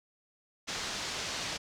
white low-pass noise, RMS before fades -37 dBFS, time 0.67-1.58 s, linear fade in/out 20 ms, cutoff 6100 Hz, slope 24 dB/octave, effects none

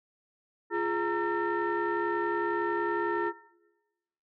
sine tone cluster, 346.3 / 417.2 / 924 / 1349 / 1811 Hz, F4 / G#4 / A#5 / E6 / A6, -15 / +8 / -16 / +40 / +49 cents, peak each -30 / -31 / -33 / -36 / -35 dBFS, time 0.7-3.33 s, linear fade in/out 50 ms, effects noise-tail reverb RT60 1.0 s tail -19 dB re dry + tanh soft clip ceiling -20 dBFS

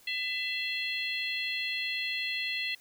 harmonic tone with a mistuned harmonic, 669 Hz, E5, 25 cents sharp, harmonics 3 / 4 / 5 / 6, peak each -36 / -34 / -37 / -38 dBFS, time 0.07-2.75 s, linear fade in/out 5 ms, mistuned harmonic 6, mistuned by +75 cents, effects white hiss -59 dBFS RMS until 2.8 s

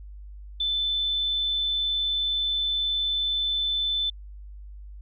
sine tone, 3521 Hz, A7, in tune, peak -23 dBFS, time 0.6-4.1 s, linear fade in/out 5 ms, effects added 50 Hz sine -39 dBFS peak until 5.01 s

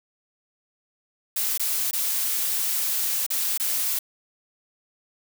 blue noise with dropouts, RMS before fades -25 dBFS, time 1.36-3.99 s, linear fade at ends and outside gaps 5 ms, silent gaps 1.577-1.596 / 1.911-1.931 / 3.265-3.303 / 3.577-3.598 s, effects none

